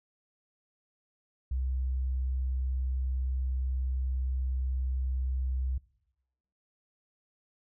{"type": "tone", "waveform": "sine", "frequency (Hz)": 64.5, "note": "C2", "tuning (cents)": -24, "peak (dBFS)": -28, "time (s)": [1.51, 5.78], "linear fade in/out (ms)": 5, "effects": ["noise-tail reverb RT60 0.9 s tail -22 dB re dry"]}